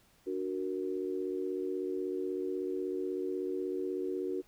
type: chord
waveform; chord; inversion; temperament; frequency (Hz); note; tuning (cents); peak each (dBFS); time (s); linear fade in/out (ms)
sine; D augmented; none; equal; 293.7 / 370 / 466.2; D4 / F#4 / A#4; 0 / 0 / 0; -39 / -34 / -40; 0.26-4.42; 20
effects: pink hiss -66 dBFS RMS until 4.47 s